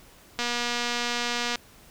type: click train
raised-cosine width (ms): 0.2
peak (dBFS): -11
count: 281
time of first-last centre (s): 0.39-1.557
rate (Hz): 240
effects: pink hiss -53 dBFS RMS until 1.9 s